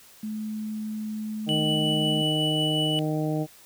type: tone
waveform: sine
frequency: 215.4 Hz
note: A3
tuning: 37 cents flat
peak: -29 dBFS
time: 0.23-2.22 s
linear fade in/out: 5 ms
type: harmonic tone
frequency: 154.3 Hz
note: D#3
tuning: 14 cents flat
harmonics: 1 / 2 / 3 / 4 / 5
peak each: -27 / -28 / -34 / -33 / -37 dBFS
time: 1.46-3.47 s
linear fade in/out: 50 ms
type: tone with tremolo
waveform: triangle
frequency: 2960 Hz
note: F#7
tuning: in tune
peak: -23 dBFS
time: 1.49-2.99 s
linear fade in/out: 0 ms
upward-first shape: sine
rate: 5.5 Hz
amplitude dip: 25%
effects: white hiss -52 dBFS RMS until 3.65 s